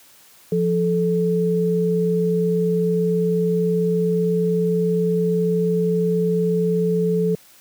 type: tone pair together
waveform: sine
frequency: 174.01 / 435.7 Hz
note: F3 / A4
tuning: -6 / -17 cents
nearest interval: octave + major third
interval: 1589 cents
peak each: -19 dBFS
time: 0.52-7.35 s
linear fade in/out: 2 ms
effects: white hiss -50 dBFS RMS until 7.6 s + high-pass 100 Hz 12 dB/octave